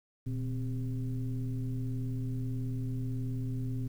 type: tone with frequency modulation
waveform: sine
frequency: 120.8 Hz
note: B2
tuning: 38 cents flat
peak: -31 dBFS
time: 0.26-3.88 s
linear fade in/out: 10 ms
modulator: 140 Hz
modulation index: 0.87
effects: 10-bit